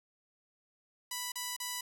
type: tone bursts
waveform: 5% pulse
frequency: 987.8 Hz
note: B5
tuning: in tune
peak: -24 dBFS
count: 3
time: 1.11-1.81 s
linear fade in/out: 5 ms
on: 210 ms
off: 35 ms
effects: 11-bit